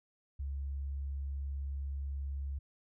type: tone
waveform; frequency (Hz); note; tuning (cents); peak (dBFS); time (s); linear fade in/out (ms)
sine; 69.3; C#2; 0; -35; 0.39-2.59; 10
effects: none